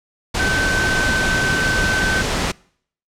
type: tone in noise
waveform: sine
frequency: 1534 Hz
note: G6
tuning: 38 cents flat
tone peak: -18 dBFS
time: 0.39-2.22 s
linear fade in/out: 10 ms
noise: pink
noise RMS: -20 dBFS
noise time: 0.34-2.52 s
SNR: -1 dB
effects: noise-tail reverb RT60 0.6 s tail -25 dB re dry + low-pass 7000 Hz 12 dB/octave